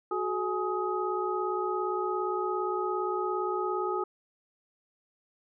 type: tone cluster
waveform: sine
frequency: 369.6 / 427 / 837 / 1257 Hz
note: F#4 / G#4 / G#5 / D#6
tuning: -2 / +48 / +13 / +17 cents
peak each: -31 / -35 / -35 / -33 dBFS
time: 0.11-4.04 s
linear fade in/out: 5 ms
effects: none